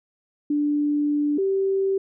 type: tone pair in turn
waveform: sine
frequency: 293.6 / 387.9 Hz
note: D4 / G4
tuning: 0 / -18 cents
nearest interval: perfect fourth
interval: 482 cents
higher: second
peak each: -19 dBFS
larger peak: neither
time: 0.5-1.38 / 1.38-1.98 s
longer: first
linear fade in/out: 5 ms
effects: none